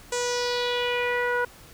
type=tone with low-pass filter sweep; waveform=sawtooth; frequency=487.8 Hz; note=B4; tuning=21 cents flat; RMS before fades=-26 dBFS; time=0.12-1.45 s; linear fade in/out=5 ms; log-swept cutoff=7600 to 1400 Hz; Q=3.4; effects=pink hiss -49 dBFS RMS until 1.73 s